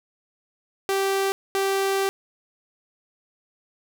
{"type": "tone bursts at uneven times", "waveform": "sawtooth", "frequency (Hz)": 390, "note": "G4", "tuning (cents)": -9, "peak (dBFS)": -17, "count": 2, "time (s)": [[0.89, 1.32], [1.55, 2.09]], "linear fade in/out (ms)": 0, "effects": []}